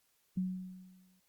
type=tone with exponential decay; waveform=sine; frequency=185 Hz; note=F#3; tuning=in tune; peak=-29 dBFS; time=0.37-1.2 s; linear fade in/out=5 ms; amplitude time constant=180 ms; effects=white hiss -74 dBFS RMS until 1.28 s + Opus 48 kbps